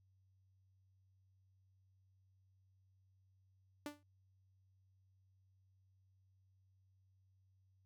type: tone with exponential decay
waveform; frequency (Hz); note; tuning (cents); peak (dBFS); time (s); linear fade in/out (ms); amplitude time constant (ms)
sawtooth; 293.7; D4; 0; -36; 3.86-4.03; 1; 35
effects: added 95 Hz sine -70 dBFS peak until 7.85 s